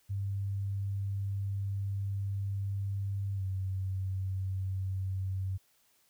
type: tone with pitch glide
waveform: sine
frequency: 98.9 to 95.09 Hz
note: G2 to F#2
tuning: +16 to +48 cents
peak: -31 dBFS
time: 0.09-5.58 s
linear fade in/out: 20 ms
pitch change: -68 cents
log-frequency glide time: 3.35-3.43 s
effects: white hiss -69 dBFS RMS until 6.09 s